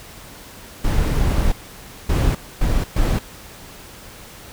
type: noise bursts at uneven times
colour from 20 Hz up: brown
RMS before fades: -17 dBFS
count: 4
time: 0.84-1.52 / 2.09-2.35 / 2.61-2.84 / 2.96-3.19 s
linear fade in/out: 5 ms
effects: pink hiss -40 dBFS RMS until 4.52 s